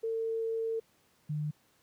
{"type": "tone pair in turn", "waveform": "sine", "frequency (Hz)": [451.1, 150.54], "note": ["A4", "D3"], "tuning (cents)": [43, 43], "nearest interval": "octave + perfect fifth", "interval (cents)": 1900, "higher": "first", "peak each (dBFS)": [-30, -30], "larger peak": "neither", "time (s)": [[0.03, 0.8], [1.29, 1.51]], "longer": "first", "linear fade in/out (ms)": 10, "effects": ["pink hiss -68 dBFS RMS until 1.82 s", "high-pass 100 Hz 12 dB/octave"]}